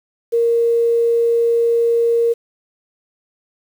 sine tone with quantisation, 466.2 Hz, A#4, in tune, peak -12 dBFS, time 0.32-2.34 s, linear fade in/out 20 ms, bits 7, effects none

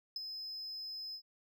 triangle tone with ADSR envelope, 5100 Hz, D#8, 42 cents sharp, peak -33 dBFS, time 0.16-1.22 s, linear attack 3 ms, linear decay 18 ms, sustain -7 dB, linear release 77 ms, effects none

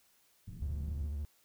white low-pass noise, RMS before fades -45 dBFS, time 0.47-1.07 s, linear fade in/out 10 ms, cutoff 160 Hz, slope 24 dB/octave
triangle tone with vibrato, 73 Hz, D2, 10 cents flat, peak -33 dBFS, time 0.62-1.25 s, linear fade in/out 0 ms, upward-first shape square, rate 14 Hz, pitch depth 73 cents each way
effects white hiss -69 dBFS RMS until 1.44 s

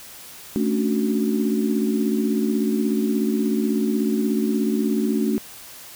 sine chord, D major seventh, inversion second, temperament equal, 220 / 277.2 / 293.7 / 370 Hz, A3 / C#4 / D4 / F#4, 0 / 0 / 0 / 0 cents, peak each -21 / -26 / -26 / -26 dBFS, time 0.56-5.38 s, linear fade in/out 0 ms, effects white hiss -41 dBFS RMS until 5.95 s

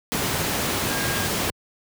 sine tone in noise, 1619 Hz, G#6, 45 cents flat, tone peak -30 dBFS, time 0.9-1.27 s, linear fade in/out 0 ms, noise pink, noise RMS -24 dBFS, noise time 0.12-1.5 s, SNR -9 dB, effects high-pass 80 Hz 12 dB/octave

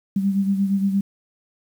sine beating tone pair, 195.6 / 204.2 Hz, G3 / G#3, -4 / -29 cents, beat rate 8.6 Hz, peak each -18 / -26 dBFS, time 0.16-1.01 s, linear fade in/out 5 ms, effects 8-bit

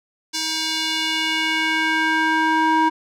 square tone with band-pass filter sweep, 318.1 Hz, D#4, 38 cents sharp, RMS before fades -20 dBFS, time 0.33-2.9 s, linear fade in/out 20 ms, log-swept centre 5300 to 970 Hz, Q 1.7, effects none

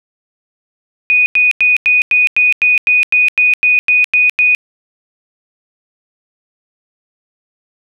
sine tone bursts, 2480 Hz, D#7, 6 cents flat, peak -7 dBFS, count 14, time 1.1-4.549 s, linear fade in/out 0 ms, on 160 ms, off 93 ms, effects none

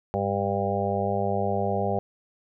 harmonic tone with a mistuned harmonic, 99.7 Hz, G2, 30 cents sharp, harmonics 1 / 2 / 4 / 5 / 6 / 7 / 8, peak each -31 / -31 / -31 / -31 / -31 / -31 / -31 dBFS, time 0.14-1.99 s, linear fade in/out 0 ms, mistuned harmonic 1, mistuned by +16 cents, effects none

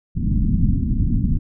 pink low-pass noise, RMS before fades -18 dBFS, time 0.15-1.39 s, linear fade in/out 20 ms, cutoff 260 Hz, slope 48 dB/octave, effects none

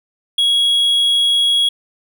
triangle tone, 3322 Hz, G#7, in tune, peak -10 dBFS, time 0.38-1.69 s, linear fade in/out 5 ms, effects none

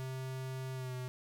square tone with pitch glide, 130.81 to 126.87 Hz, C3 to B2, 0 to +47 cents, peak -39 dBFS, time 0-1.08 s, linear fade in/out 0 ms, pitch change -53 cents, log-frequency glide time 0.74-0.94 s, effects none

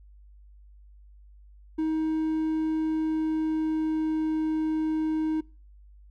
triangle tone with pitch glide, 315.5 to 313.7 Hz, D#4 to D#4, +24 to +14 cents, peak -22 dBFS, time 1.78-5.41 s, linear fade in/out 10 ms, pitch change -10 cents, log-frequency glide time 2.82-4.38 s, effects noise-tail reverb RT60 0.4 s tail -26 dB re dry + added 50 Hz sine -49 dBFS peak until 6.1 s

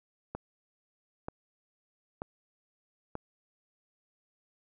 click train, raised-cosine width 1 ms, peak -22 dBFS, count 4, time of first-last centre 0.35-3.154 s, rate 1.07 Hz, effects none

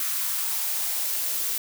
blue noise with high-pass filter sweep, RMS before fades -27 dBFS, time 0-1.58 s, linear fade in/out 2 ms, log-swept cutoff 1300 to 360 Hz, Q 2, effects none

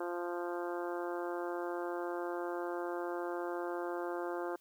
harmonic tone, 174.61 Hz, F3, in tune, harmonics 2 / 3 / 4 / 5 / 6 / 7 / 8 / 9, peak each -38 / -42 / -44 / -46 / -48 / -49 / -50 / -51 dBFS, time 0-4.56 s, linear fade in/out 5 ms, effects white hiss -69 dBFS RMS until 4.6 s

